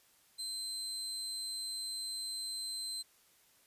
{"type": "tone", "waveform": "30% pulse", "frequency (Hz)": 4100, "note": "C8", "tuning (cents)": -36, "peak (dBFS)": -35, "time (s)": [0.38, 3.03], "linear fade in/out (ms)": 20, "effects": ["white hiss -67 dBFS RMS until 3.66 s", "resampled to 32000 Hz"]}